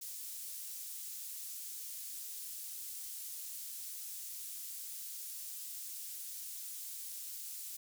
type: high-pass noise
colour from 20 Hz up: pink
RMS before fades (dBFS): -45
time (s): 0.01-7.77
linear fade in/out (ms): 10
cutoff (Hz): 8100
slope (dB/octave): 12
effects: none